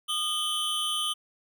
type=tone cluster; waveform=square; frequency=1224 / 3064 / 3377 Hz; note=D#6 / G7 / G#7; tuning=-29 / -40 / +28 cents; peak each=-35 / -29 / -35 dBFS; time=0.08-1.14 s; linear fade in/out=20 ms; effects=none